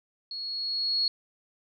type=tone with level ramp; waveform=sine; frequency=4330 Hz; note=C#8; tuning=41 cents flat; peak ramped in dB=-34 to -22 dBFS; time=0.31-1.08 s; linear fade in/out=2 ms; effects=none